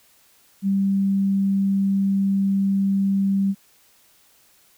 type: tone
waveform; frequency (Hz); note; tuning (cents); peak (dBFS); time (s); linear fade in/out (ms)
sine; 195.9; G3; -1; -17; 0.62-3.55; 50
effects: white hiss -57 dBFS RMS until 4.77 s